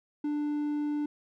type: tone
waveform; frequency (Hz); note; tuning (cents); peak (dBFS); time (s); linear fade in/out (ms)
triangle; 295.5; D4; +11; -26; 0.24-1.06; 5
effects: none